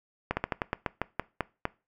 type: slowing click train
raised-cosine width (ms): 0.5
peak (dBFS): -12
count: 11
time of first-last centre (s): 0.31-1.654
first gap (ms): 60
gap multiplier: 1.17
effects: noise-tail reverb RT60 0.3 s tail -21 dB re dry